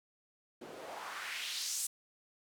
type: noise with band-pass filter sweep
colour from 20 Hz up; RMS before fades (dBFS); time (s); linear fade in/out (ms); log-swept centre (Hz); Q
white; -41; 0.61-1.87; 5; 310 to 8900; 1.9
effects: none